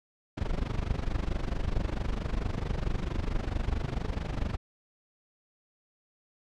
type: noise with amplitude modulation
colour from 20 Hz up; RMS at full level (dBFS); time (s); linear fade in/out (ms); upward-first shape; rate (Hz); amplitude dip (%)
brown; -27; 0.37-4.57; 10; sine; 24.5; 85
effects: low-pass 5000 Hz 12 dB/octave